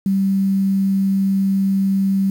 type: tone with quantisation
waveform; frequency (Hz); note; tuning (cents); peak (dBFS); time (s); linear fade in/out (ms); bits
sine; 194.4; G3; -14; -14; 0.06-2.3; 2; 7
effects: none